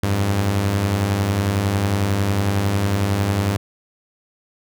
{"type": "beating tone pair", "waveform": "sawtooth", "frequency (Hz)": [89.4, 100.4], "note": ["F2", "G2"], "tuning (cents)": [41, 42], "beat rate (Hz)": 11, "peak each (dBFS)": [-22, -14], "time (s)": [0.03, 3.57], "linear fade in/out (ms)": 5, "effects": []}